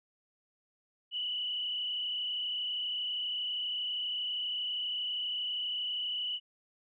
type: tone with frequency modulation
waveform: sine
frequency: 2960 Hz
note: F#7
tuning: in tune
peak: -32 dBFS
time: 1.11-6.4 s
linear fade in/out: 50 ms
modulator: 32.5 Hz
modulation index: 2.4
effects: none

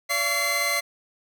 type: tone cluster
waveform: sawtooth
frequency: 574 / 683 / 1128 / 2066 Hz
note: D5 / F5 / C#6 / C7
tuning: -40 / -39 / +30 / -22 cents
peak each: -28 / -28 / -28 / -20 dBFS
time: 0.09-0.81 s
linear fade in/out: 20 ms
effects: none

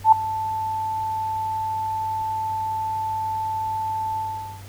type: tone with ADSR envelope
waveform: sine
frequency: 880 Hz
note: A5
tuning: in tune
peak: -6 dBFS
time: 0.04-4.63 s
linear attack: 83 ms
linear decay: 3 ms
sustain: -17 dB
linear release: 460 ms
effects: added 98 Hz sine -38 dBFS peak until 4.68 s + pink hiss -46 dBFS RMS until 4.68 s

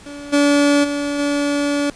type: tone with level steps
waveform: 30% pulse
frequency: 287.5 Hz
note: D4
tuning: 37 cents flat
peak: -28 / -9 / -17 / -14 dBFS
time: 0.06-1.9 s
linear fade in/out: 2 ms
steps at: 0.32 / 0.83 / 1.18 s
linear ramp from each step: 20 ms
effects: pink hiss -43 dBFS RMS until 1.95 s + resampled to 22050 Hz

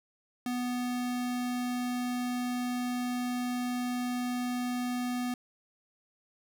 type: tone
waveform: square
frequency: 246.9 Hz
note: B3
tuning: in tune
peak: -31 dBFS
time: 0.46-5.34 s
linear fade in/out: 2 ms
effects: none

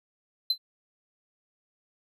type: tone with exponential decay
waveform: triangle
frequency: 4070 Hz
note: C8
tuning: 49 cents flat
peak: -17 dBFS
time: 0.5-0.58 s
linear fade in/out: 5 ms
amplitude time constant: 17 ms
effects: none

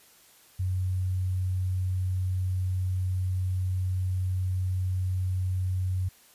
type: tone with sample-and-hold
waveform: sine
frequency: 92.5 Hz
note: F#2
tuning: in tune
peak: -25 dBFS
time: 0.59-6.09 s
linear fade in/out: 10 ms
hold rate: 11025 Hz
effects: white hiss -57 dBFS RMS until 6.34 s + resampled to 32000 Hz

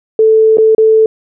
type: tone with dropouts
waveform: sine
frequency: 440 Hz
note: A4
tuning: in tune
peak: -4 dBFS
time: 0.19-1.06 s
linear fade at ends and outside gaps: 2 ms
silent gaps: 0.572-0.583 / 0.749-0.781 s
effects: none

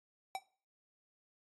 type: tone with exponential decay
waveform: square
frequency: 770 Hz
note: G5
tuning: 31 cents flat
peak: -33 dBFS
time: 0.35-0.42 s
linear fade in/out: 1 ms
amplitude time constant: 15 ms
effects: noise-tail reverb RT60 0.4 s tail -19 dB re dry + AAC 32 kbps

